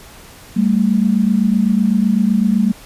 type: tone pair together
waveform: sine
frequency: 196 / 223.9 Hz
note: G3 / A3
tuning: 0 / +30 cents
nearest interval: major second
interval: 230 cents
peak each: -14 dBFS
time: 0.56-2.72 s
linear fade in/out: 10 ms
effects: pink hiss -40 dBFS RMS until 2.85 s + resampled to 32000 Hz